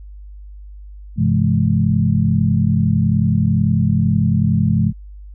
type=tone cluster; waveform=sine; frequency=99.7 / 130.7 / 169 / 211.3 Hz; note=G2 / C3 / E3 / G#3; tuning=+30 / -1 / +43 / +30 cents; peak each=-18 dBFS; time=1.16-4.93 s; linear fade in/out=50 ms; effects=added 50 Hz sine -33 dBFS peak until 5.34 s